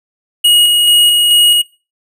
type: tone with tremolo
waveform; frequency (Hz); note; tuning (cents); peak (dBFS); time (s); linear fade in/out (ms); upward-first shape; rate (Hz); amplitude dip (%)
square; 2889; F#7; -42; -6; 0.44-1.62; 10; square; 2.3; 25
effects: noise-tail reverb RT60 0.3 s tail -19 dB re dry